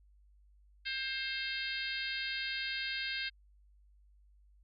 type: harmonic tone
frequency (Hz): 530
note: C5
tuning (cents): +22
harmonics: 3 / 4 / 5 / 6 / 7 / 8 / 9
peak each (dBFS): -40 / -41 / -42 / -43 / -43 / -44 / -45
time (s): 0.85-3.3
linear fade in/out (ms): 20
effects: added 50 Hz sine -60 dBFS peak until 4.63 s + MP3 96 kbps